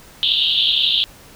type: band-pass noise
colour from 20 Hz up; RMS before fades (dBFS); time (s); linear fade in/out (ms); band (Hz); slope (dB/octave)
white; -17; 0.23-1.04; 0; 2900 to 3900; 96
effects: pink hiss -44 dBFS RMS until 1.35 s